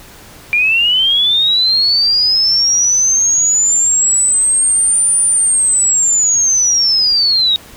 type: linear two-way sweep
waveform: sine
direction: up then down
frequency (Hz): 2369 to 9397 to 3743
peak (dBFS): -9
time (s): 0.53-7.56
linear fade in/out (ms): 0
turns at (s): 5.19
effects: pink hiss -38 dBFS RMS until 7.76 s

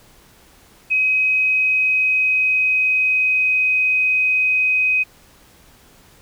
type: tone with pitch glide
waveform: sine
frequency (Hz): 2531 to 2516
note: D#7 to D#7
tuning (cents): +29 to +19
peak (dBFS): -14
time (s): 0.9-5.04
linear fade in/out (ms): 20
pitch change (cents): -10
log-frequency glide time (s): 1.2-3.71
effects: pink hiss -50 dBFS RMS until 6.21 s

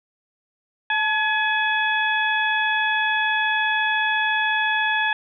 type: harmonic tone with a mistuned harmonic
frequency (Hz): 846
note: G#5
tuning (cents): +32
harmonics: 1 / 2 / 3 / 4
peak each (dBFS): -24 / -21 / -27 / -29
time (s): 0.9-5.13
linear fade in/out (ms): 2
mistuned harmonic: 1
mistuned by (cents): +54
effects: none

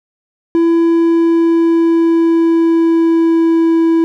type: tone with pitch glide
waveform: triangle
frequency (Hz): 334.1 to 329.3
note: E4 to E4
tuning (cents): +23 to -2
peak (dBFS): -6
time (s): 0.55-4.04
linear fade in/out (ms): 0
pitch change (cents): -25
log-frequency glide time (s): 0.74-3.83
effects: none

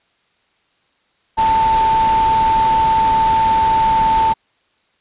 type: tone in noise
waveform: sine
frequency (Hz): 890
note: A5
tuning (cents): +20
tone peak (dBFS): -11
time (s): 1.37-4.34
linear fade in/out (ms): 20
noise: pink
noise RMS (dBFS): -25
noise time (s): 1.37-4.34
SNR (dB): +11
effects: white hiss -61 dBFS RMS until 5 s + resampled to 8000 Hz

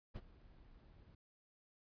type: noise with ADSR envelope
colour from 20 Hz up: brown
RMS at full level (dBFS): -44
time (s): 0.14-1.15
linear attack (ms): 24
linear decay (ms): 41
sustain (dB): -18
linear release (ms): 5
effects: resampled to 11025 Hz

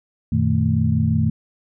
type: tone cluster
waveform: sine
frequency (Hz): 92.1 / 118.3 / 156.3 / 221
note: F#2 / A#2 / D#3 / A3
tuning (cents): -7 / +26 / +8 / +8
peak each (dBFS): -21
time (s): 0.32-1.3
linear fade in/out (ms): 5
effects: none

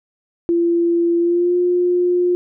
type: tone with pitch glide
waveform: sine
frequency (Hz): 341.1 to 355.6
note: F4 to F4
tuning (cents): -41 to +31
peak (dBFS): -13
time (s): 0.49-2.35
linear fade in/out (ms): 0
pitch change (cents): +72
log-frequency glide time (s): 1.19-1.56
effects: none

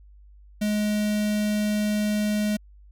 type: tone with notch filter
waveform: square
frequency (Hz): 210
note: G#3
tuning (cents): +19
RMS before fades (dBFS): -24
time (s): 0.61-2.57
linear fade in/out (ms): 10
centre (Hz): 1100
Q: 1.5
effects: added 50 Hz sine -47 dBFS peak until 2.91 s

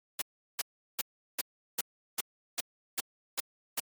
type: noise bursts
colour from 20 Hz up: white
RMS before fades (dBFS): -31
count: 10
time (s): 0.19-3.8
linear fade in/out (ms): 5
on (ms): 28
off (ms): 370
effects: high-pass 200 Hz 12 dB/octave + MP3 96 kbps

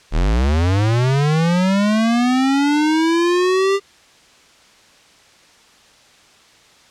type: linear sweep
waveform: square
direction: up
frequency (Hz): 34.52 to 399.6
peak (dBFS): -14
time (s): 0.11-3.8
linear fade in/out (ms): 50
effects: white hiss -49 dBFS RMS until 6.9 s + low-pass 6000 Hz 12 dB/octave

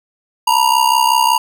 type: ring-modulated tone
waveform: square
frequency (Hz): 940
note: A#5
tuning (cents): +14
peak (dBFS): -8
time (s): 0.47-1.38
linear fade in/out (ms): 5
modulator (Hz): 32.7
effects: none

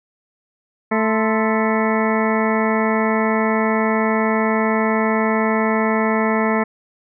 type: harmonic tone with a mistuned harmonic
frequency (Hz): 220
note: A3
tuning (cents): 0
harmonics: 1 / 2 / 3 / 4 / 5 / 6 / 8 / 9 / 10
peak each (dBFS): -19 / -22 / -24 / -25 / -26 / -27 / -28 / -29 / -29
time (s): 0.91-6.64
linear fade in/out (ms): 10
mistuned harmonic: 5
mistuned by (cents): -90
effects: none

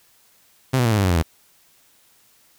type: tone with pitch steps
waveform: sawtooth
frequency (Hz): 131.1 / 122.32 / 114.13 / 106.49 / 99.36 / 92.7 / 86.49 / 80.7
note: C3 / B2 / A#2 / G#2 / G2 / F#2 / F2 / E2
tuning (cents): +4 / -16 / -36 / +44 / +24 / +4 / -16 / -36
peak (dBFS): -12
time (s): 0.73-1.226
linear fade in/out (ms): 10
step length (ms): 62
effects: white hiss -57 dBFS RMS until 2.58 s

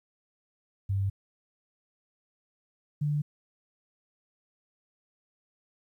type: tone pair in turn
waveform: sine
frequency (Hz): 98 / 147.73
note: G2 / D3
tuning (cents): 0 / +11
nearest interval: perfect fifth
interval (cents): 711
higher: second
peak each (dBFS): -25 / -25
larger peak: neither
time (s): 0.89-1.1 / 3.01-3.22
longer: neither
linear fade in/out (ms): 10
effects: 11-bit

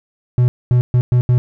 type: tone bursts at uneven times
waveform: triangle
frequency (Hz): 123.47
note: B2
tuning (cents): 0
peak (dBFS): -7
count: 5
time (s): 0.38-0.48 / 0.71-0.81 / 0.94-1.01 / 1.12-1.21 / 1.29-1.38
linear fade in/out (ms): 0
effects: none

